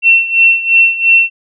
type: tone with tremolo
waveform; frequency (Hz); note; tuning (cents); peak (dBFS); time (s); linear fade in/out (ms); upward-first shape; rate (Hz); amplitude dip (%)
sine; 2706; E7; +45; -3; 0.02-1.3; 50; sine; 2.9; 80
effects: none